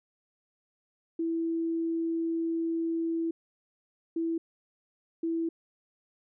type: tone bursts at uneven times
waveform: sine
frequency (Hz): 330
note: E4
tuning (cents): +2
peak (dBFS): -27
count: 3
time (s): 1.19-3.31 / 4.16-4.38 / 5.23-5.49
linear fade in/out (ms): 5
effects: none